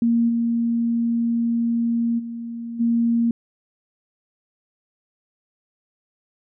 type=tone with level steps; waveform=sine; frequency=233.1 Hz; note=A#3; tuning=in tune; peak=-15 / -18 / -28 / -16 dBFS; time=0.02-3.31 s; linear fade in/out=2 ms; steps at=0.28 / 2.18 / 2.79 s; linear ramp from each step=20 ms; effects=none